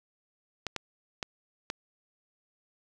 clicks, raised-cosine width 0.2 ms, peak -15 dBFS, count 4, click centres 0.667 / 0.763 / 1.228 / 1.701 s, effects none

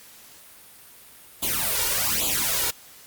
white noise with flanger, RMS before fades -24 dBFS, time 1.42-2.71 s, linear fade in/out 10 ms, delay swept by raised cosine 0.27 to 2.17 ms, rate 1.2 Hz, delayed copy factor +0.95, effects white hiss -48 dBFS RMS until 3.06 s + Opus 48 kbps

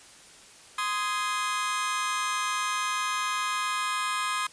sawtooth chord, Ab major, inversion first, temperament just, 1038.3 / 1245.9 / 1661.2 Hz, C6 / Eb6 / Ab6, -14 / +2 / 0 cents, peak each -27 / -26 / -31 dBFS, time 0.78-4.47 s, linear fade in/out 5 ms, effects white hiss -51 dBFS RMS until 4.52 s + resampled to 22050 Hz

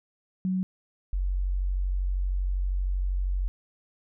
sine tone pair in turn, 186.3 / 46.36 Hz, F#3 / F#1, +12 / +4 cents, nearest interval 2 octaves, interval 2408 cents, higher first, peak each -24 dBFS, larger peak neither, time 0.45-0.63 / 1.13-3.48 s, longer second, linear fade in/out 0 ms, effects none

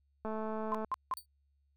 click train, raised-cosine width 1 ms, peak -26 dBFS, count 131, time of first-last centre 0.25-0.846 s, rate 218 Hz
sine tone bursts, 1046.5 Hz, C6, in tune, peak -30 dBFS, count 3, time 0.72-1.138 s, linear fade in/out 0 ms, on 26 ms, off 170 ms
5% pulse tone with exponential decay, 4551 Hz, C#8, 45 cents sharp, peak -32 dBFS, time 1.17-1.26 s, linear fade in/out 2 ms, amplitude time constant 19 ms
effects added 70 Hz sine -70 dBFS peak until 1.76 s

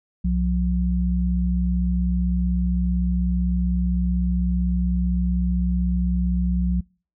sine tone pair together, 63.32 / 179.1 Hz, B1 / F3, +44 / +44 cents, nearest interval octave + tritone, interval 1800 cents, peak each -21 dBFS, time 0.24-6.81 s, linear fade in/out 10 ms, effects noise-tail reverb RT60 0.4 s tail -26 dB re dry

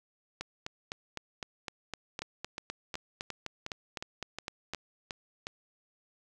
two click trains, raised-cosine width 0.2 ms, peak -20 / -19 dBFS, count 10 / 18, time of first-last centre 2.22-5.469 / 0.41-4.736 s, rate 2.77 / 3.93 Hz, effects none

